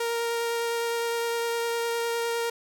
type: tone with vibrato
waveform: sawtooth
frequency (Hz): 466.2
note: A#4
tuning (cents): 0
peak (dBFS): -22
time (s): 0-2.5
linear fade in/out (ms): 5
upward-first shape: triangle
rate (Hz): 9.8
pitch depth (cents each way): 10
effects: none